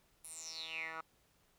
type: tone with band-pass filter sweep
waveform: 10% pulse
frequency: 161.3 Hz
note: E3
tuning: 37 cents flat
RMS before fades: -45 dBFS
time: 0.24-1.01 s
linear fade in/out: 5 ms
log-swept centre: 11000 to 1300 Hz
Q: 8.9
effects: pink hiss -72 dBFS RMS until 1.58 s